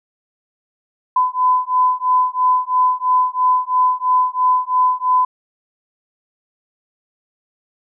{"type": "beating tone pair", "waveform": "sine", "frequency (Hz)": [1007, 1010], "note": ["B5", "B5"], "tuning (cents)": [33, 39], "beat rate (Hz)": 3, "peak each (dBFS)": -16, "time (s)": [1.16, 5.25], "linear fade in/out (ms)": 5, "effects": []}